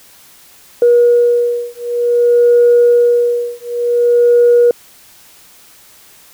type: beating tone pair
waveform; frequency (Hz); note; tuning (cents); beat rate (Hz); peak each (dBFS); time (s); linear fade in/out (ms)
sine; 479.2 / 479.74; A#4 / A#4; +48 / +50; 0.54; -10; 0.82-4.71; 2
effects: tanh soft clip ceiling -1 dBFS + white hiss -43 dBFS RMS until 6.33 s